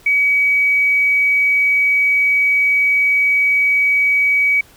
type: tone with tanh clipping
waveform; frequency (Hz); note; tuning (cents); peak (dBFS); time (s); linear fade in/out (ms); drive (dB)
triangle; 2270; C#7; +41; -11; 0.06-4.61; 5; 2
effects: pink hiss -47 dBFS RMS until 4.76 s